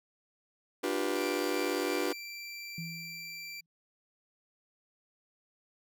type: chord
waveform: 40% pulse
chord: G dominant seventh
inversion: second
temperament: just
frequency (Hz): 294 / 352.8 / 392 / 490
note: D4 / F4 / G4 / B4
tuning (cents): +2 / +18 / 0 / -14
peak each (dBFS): -35 / -34 / -35 / -35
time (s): 0.83-2.13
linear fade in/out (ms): 10
type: tone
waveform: 25% pulse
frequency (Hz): 2349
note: D7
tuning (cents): 0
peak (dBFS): -37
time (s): 1.15-3.61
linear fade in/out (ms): 10
type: tone with exponential decay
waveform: sine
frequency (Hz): 164.81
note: E3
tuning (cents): 0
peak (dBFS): -36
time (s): 2.78-3.66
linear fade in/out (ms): 2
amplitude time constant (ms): 190
effects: none